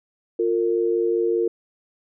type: tone pair together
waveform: sine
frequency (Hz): 351.5 / 456.6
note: F4 / A#4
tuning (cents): +11 / -36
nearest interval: perfect fourth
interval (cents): 453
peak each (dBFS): -21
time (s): 0.39-1.48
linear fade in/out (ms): 5
effects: none